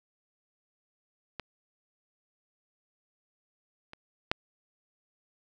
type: clicks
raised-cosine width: 0.3 ms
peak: -20 / -28 / -9 dBFS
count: 3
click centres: 1.397 / 3.934 / 4.315 s
effects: none